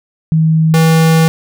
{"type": "tone pair in turn", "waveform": ["sine", "square"], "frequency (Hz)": [159.5, 161.82], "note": ["D#3", "E3"], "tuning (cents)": [43, -32], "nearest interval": "unison", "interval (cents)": 25, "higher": "second", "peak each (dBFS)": -7, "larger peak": "neither", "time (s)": [[0.32, 0.74], [0.74, 1.28]], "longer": "second", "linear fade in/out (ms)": 0, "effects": []}